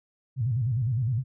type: tone with vibrato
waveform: sine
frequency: 120 Hz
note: B2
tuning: 49 cents flat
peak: -23 dBFS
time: 0.36-1.24 s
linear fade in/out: 50 ms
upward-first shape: square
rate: 9.8 Hz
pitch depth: 160 cents each way
effects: none